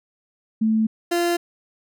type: tone pair in turn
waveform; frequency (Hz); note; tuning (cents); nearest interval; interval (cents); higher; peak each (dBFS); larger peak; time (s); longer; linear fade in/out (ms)
sine / 30% pulse; 220 / 345.3; A3 / F4; 0 / -20; minor sixth; 780; second; -16; neither; 0.61-0.87 / 1.11-1.37; neither; 10
effects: none